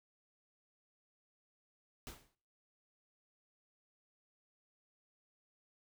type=noise with exponential decay; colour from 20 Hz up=pink; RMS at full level=-45 dBFS; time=2.07-2.35 s; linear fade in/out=0 ms; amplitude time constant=59 ms; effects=noise-tail reverb RT60 0.6 s tail -25 dB re dry